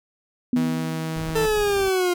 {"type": "tone with exponential decay", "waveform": "sine", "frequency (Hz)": 248.4, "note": "B3", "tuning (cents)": 10, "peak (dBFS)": -16, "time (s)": [0.53, 1.55], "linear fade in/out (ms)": 2, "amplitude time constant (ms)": 220}
{"type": "tone", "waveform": "sawtooth", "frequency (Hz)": 160.3, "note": "E3", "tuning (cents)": -48, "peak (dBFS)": -22, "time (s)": [0.56, 1.46], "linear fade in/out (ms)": 5}
{"type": "noise with tremolo", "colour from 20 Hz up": "brown", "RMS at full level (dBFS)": -33, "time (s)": [1.16, 1.89], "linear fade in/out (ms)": 10, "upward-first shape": "sine", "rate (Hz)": 9.8, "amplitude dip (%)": 40}
{"type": "linear sweep", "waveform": "40% pulse", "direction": "down", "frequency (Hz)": [448.2, 350.8], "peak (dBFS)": -18, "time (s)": [1.35, 2.14], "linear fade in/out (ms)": 10}
{"effects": []}